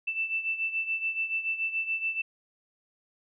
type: beating tone pair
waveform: sine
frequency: 2655 / 2662 Hz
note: E7 / E7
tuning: +12 / +16 cents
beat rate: 7 Hz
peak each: -29 / -34 dBFS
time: 0.07-2.22 s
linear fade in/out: 10 ms
effects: none